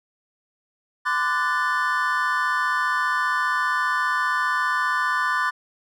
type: chord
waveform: triangle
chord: D dominant seventh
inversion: third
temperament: equal with one note detuned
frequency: 1019.7 / 1174.7 / 1480 / 1760 Hz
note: C6 / D6 / F#6 / A6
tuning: -45 / 0 / 0 / 0 cents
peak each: -24 dBFS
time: 1.05-5.51 s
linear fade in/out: 20 ms
effects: none